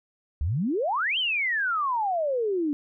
sine exponential two-way sweep, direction up then down, 65.8 to 3206 to 282.2 Hz, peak -23 dBFS, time 0.41-2.73 s, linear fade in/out 0 ms, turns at 1.18 s, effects none

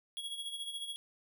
square tone with tremolo, 3325 Hz, G#7, 1 cent sharp, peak -37 dBFS, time 0.17-0.96 s, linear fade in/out 0 ms, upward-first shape sine, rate 14 Hz, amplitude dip 60%, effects none

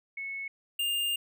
sine / square tone pair in turn, 2200 / 2808 Hz, C#7 / F7, -14 / +9 cents, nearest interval major third, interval 423 cents, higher second, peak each -34 / -28 dBFS, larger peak second, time 0.17-0.48 / 0.79-1.16 s, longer second, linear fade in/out 5 ms, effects none

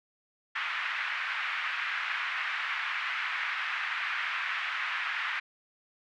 white band-pass noise, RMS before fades -33 dBFS, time 0.55-5.4 s, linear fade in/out 10 ms, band 1200 to 2400 Hz, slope 24 dB/octave, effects none

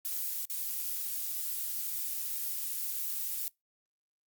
violet noise with dropouts, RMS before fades -35 dBFS, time 0.05-3.48 s, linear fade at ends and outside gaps 0 ms, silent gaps 0.453-0.499 s, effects noise-tail reverb RT60 0.2 s tail -25 dB re dry + Opus 48 kbps

